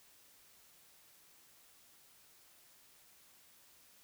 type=silence; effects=white hiss -64 dBFS RMS until 4.03 s